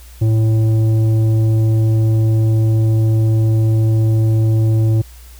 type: tone with tanh clipping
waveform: triangle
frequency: 110.7 Hz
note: A2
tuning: 11 cents sharp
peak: -12 dBFS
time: 0.21-5.02 s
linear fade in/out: 10 ms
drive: 13 dB
effects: added 60 Hz sine -36 dBFS peak until 5.39 s + white hiss -45 dBFS RMS until 5.39 s